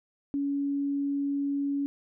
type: tone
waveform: sine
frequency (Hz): 281.5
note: C#4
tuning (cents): +27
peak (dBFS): -26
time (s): 0.34-1.86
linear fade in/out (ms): 0
effects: none